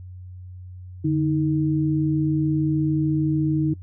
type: tone pair together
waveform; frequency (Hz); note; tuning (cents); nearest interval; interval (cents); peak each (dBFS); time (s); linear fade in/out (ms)
sine; 147.7 / 314.3; D3 / D#4; +10 / +18; octave + minor second; 1308; -21; 1.04-3.74; 10
effects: noise-tail reverb RT60 0.1 s tail -21 dB re dry + added 91 Hz sine -36 dBFS peak until 3.82 s